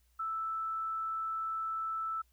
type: tone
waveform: sine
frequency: 1318.5 Hz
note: E6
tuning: in tune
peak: -33 dBFS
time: 0.19-2.22 s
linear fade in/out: 10 ms
effects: added 60 Hz sine -67 dBFS peak until 2.32 s + white hiss -75 dBFS RMS until 2.32 s